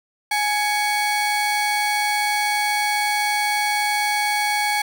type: tone pair together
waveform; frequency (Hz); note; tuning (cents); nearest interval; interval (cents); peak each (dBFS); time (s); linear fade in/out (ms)
35% pulse; 835.8 / 2236; G#5 / C#7; +11 / +14; octave + perfect fourth; 1703; -19 / -21; 0.31-4.82; 5
effects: none